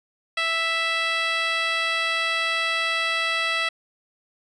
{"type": "tone with band-pass filter", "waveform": "10% pulse", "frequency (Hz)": 659.3, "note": "E5", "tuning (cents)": 0, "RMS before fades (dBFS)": -24, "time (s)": [0.37, 3.69], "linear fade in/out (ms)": 5, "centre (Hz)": 2300, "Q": 0.84, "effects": ["resampled to 22050 Hz"]}